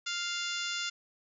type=harmonic tone with a mistuned harmonic; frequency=698.5 Hz; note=F5; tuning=in tune; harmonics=2 / 3 / 4 / 5 / 6 / 7 / 8 / 9 / 10; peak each=-38 / -42 / -39 / -39 / -44 / -42 / -46 / -47 / -43 dBFS; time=0.06-0.9 s; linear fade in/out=10 ms; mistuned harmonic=8; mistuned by=-30 cents; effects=none